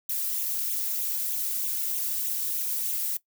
violet noise with flanger, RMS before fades -29 dBFS, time 0.09-3.17 s, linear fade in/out 5 ms, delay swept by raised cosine 0.29 to 2.99 ms, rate 3.2 Hz, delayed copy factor +0.8, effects noise-tail reverb RT60 0.1 s tail -19 dB re dry

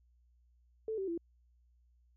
sine tone with pitch steps, 440 / 385.3 / 337.3 Hz, A4 / G4 / E4, 0 / -30 / +40 cents, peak -34 dBFS, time 0.88-1.177 s, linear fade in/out 2 ms, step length 99 ms, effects added 60 Hz sine -65 dBFS peak until 2.16 s

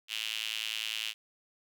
sawtooth tone with high-pass filter, 110 Hz, A2, in tune, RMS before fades -36 dBFS, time 0.08-1.14 s, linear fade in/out 50 ms, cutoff 2900 Hz, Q 4.7, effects none

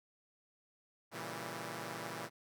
5% pulse chord, A# diminished seventh, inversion none, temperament equal, 116.54 / 138.59 / 164.81 / 196 Hz, A#2 / C#3 / E3 / G3, 0 / 0 / 0 / 0 cents, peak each -35 / -38 / -34 / -37 dBFS, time 1.11-2.3 s, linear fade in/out 50 ms, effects none

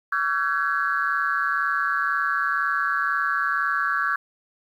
sine tone cluster, 1136 / 1359 / 1523 / 1665 Hz, C#6 / F6 / F#6 / G#6, +42 / -48 / +50 / +4 cents, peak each -26 dBFS, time 0.12-4.16 s, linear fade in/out 5 ms, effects tanh soft clip ceiling -11 dBFS + 9-bit

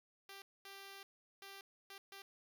5% pulse tone bursts at uneven times, 393.3 Hz, G4, 6 cents sharp, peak -40 dBFS, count 5, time 0.29-0.42 / 0.65-1.03 / 1.42-1.61 / 1.9-1.98 / 2.12-2.22 s, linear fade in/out 2 ms, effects none

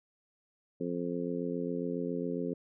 harmonic tone, 87.3 Hz, F2, in tune, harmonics 2 / 3 / 4 / 5 / 6, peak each -38 / -36 / -40 / -37 / -42 dBFS, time 0.8-2.54 s, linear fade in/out 10 ms, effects none

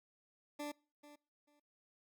20% pulse tone with echo, 293.7 Hz, D4, in tune, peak -36 dBFS, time 0.59-0.72 s, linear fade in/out 10 ms, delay 440 ms, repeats 2, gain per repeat -15 dB, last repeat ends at 1.6 s, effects noise-tail reverb RT60 0.4 s tail -25 dB re dry

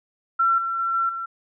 sine tone with level steps, 1354 Hz, E6, 46 cents sharp, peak -16 / -23 / -21 / -19 / -27 dBFS, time 0.39-1.26 s, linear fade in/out 10 ms, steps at 0.58 / 0.79 / 0.94 / 1.09 s, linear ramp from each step 2 ms, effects none

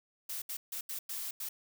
blue noise bursts at uneven times, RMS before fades -39 dBFS, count 6, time 0.29-0.42 / 0.49-0.57 / 0.72-0.81 / 0.89-0.99 / 1.09-1.31 / 1.4-1.49 s, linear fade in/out 5 ms, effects none

